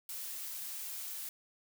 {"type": "noise", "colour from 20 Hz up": "blue", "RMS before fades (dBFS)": -42, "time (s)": [0.09, 1.29], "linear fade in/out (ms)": 2, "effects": []}